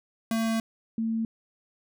square / sine tone pair in turn, 225.1 / 225.1 Hz, A3 / A3, +40 / +40 cents, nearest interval unison, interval 0 cents, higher neither, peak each -25 dBFS, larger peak neither, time 0.31-0.6 / 0.98-1.25 s, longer first, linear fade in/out 2 ms, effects none

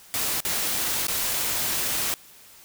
white noise with dropouts, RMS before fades -26 dBFS, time 0.14-2.14 s, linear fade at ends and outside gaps 0 ms, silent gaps 0.404-0.45 / 1.068-1.083 s, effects white hiss -50 dBFS RMS until 2.64 s

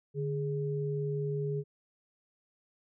sine tone pair together, 146.83 / 415.3 Hz, D3 / G#4, 0 / 0 cents, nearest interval octave + tritone, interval 1800 cents, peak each -32 / -34 dBFS, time 0.14-1.64 s, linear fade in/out 50 ms, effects none

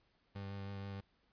30% pulse tone with vibrato, 98.8 Hz, G2, 14 cents sharp, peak -40 dBFS, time 0.35-1.01 s, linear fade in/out 10 ms, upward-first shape triangle, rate 6.3 Hz, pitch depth 20 cents each way, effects pink hiss -75 dBFS RMS until 1.32 s + resampled to 11025 Hz

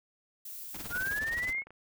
violet noise, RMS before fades -43 dBFS, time 0.45-1.19 s, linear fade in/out 5 ms
pink noise with tremolo, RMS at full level -41 dBFS, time 0.74-1.53 s, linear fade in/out 5 ms, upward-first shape sine, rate 19 Hz, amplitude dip 80%
sine linear sweep, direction up, 1397 to 2204 Hz, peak -30 dBFS, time 0.9-1.64 s, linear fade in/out 50 ms
clicks, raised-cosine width 0.5 ms, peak -37 dBFS, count 12, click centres 1.243 / 1.275 / 1.31 / 1.341 / 1.372 / 1.441 / 1.472 / 1.548 / 1.583 / 1.62 / 1.67 / 1.706 s
effects none

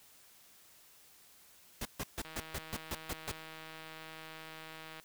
pink noise bursts, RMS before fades -38 dBFS, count 9, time 1.81-3.317 s, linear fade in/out 5 ms, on 43 ms, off 140 ms
click train, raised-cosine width 0.3 ms, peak -32 dBFS, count 438, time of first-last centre 2.25-4.998 s, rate 159 Hz
effects white hiss -61 dBFS RMS until 5.04 s

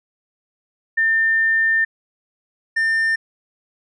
sine / triangle tone pair in turn, 1800 / 1800 Hz, A6 / A6, +39 / +39 cents, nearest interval unison, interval 0 cents, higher neither, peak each -14 dBFS, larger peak neither, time 0.97-1.85 / 2.76-3.16 s, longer first, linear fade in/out 10 ms, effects resampled to 22050 Hz

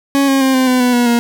40% pulse tone with pitch steps, 277.2 / 271 / 265 / 259.1 / 253.3 / 247.7 / 242.2 / 236.8 Hz, C#4 / C#4 / C4 / C4 / B3 / B3 / B3 / A#3, 0 / -39 / +22 / -17 / +44 / +5 / -34 / +27 cents, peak -9 dBFS, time 0.15-1.19 s, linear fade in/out 0 ms, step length 130 ms, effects none

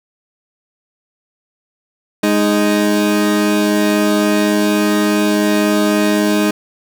30% pulse tone pair together, 207.6 / 311.1 Hz, G#3 / D#4, 0 / 0 cents, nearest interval perfect fifth, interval 700 cents, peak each -12 dBFS, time 2.23-6.51 s, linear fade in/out 5 ms, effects none

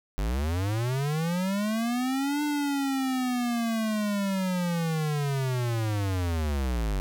square linear two-way sweep, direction up then down, 46.25 to 297.6 to 46.25 Hz, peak -26 dBFS, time 0.18-7 s, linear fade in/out 0 ms, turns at 2.43 s, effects none

